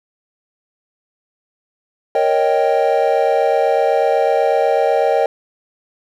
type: chord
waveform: triangle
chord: Eb dominant seventh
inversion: second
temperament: equal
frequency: 466.2 / 554.4 / 622.3 / 784 Hz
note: Bb4 / Db5 / Eb5 / G5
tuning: 0 / 0 / 0 / 0 cents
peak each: -16 dBFS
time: 2.15-5.26 s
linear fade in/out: 2 ms
effects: none